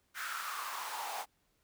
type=noise with high-pass filter sweep; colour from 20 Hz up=pink; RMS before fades=-40 dBFS; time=0.14-1.26 s; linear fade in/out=50 ms; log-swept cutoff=1500 to 760 Hz; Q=4.8; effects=pink hiss -75 dBFS RMS until 1.63 s